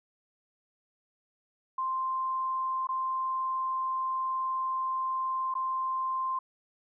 sine tone with dropouts, 1046.5 Hz, C6, in tune, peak -28 dBFS, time 1.78-6.39 s, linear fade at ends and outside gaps 5 ms, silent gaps 2.871-2.889 / 5.541-5.551 s, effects none

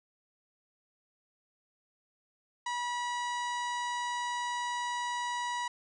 harmonic tone, 970 Hz, B5, 31 cents flat, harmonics 1 / 2 / 3 / 4 / 5 / 6 / 7 / 8 / 9, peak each -33 / -39 / -46 / -45 / -52 / -52 / -50 / -56 / -54 dBFS, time 2.66-5.68 s, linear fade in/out 5 ms, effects none

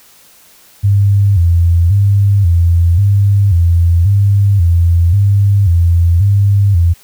sine tone with vibrato, 92.5 Hz, F#2, in tune, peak -6 dBFS, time 0.83-6.94 s, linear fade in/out 20 ms, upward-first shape square, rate 0.93 Hz, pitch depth 140 cents each way, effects white hiss -44 dBFS RMS until 7.03 s

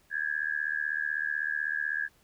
sine tone with amplitude modulation, 1661.2 Hz, G#6, in tune, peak -24 dBFS, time 0.1-2.09 s, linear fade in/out 50 ms, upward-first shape sine, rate 76 Hz, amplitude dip 100%, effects pink hiss -65 dBFS RMS until 2.23 s

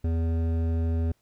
triangle tone with hard clipping, 82.41 Hz, E2, in tune, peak -25 dBFS, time 0.04-1.12 s, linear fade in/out 5 ms, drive 16 dB, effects pink hiss -70 dBFS RMS until 1.21 s

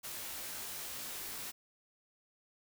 white noise with comb filter, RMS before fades -43 dBFS, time 0.03-1.52 s, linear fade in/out 20 ms, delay 19 ms, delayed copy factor -0.7, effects none

